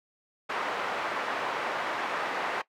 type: band-pass noise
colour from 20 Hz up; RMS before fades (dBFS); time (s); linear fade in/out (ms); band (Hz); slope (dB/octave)
pink; -32; 0.49-2.62; 10; 630 to 1800; 12
effects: noise-tail reverb RT60 0.1 s tail -18 dB re dry